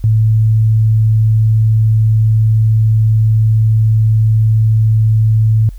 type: tone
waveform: sine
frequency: 110 Hz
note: A2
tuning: in tune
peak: -7 dBFS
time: 0.04-5.69 s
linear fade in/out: 0 ms
effects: added 43 Hz sine -26 dBFS peak until 5.78 s + white hiss -52 dBFS RMS until 5.78 s